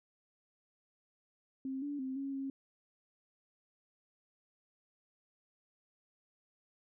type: tone with pitch steps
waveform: sine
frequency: 265.8 / 288.1 / 262.3 / 274.6 / 271.1 Hz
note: C4 / D4 / C4 / C#4 / C#4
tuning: +27 / -33 / +4 / -16 / -38 cents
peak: -36 dBFS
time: 1.65-2.5 s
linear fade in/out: 2 ms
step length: 170 ms
effects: none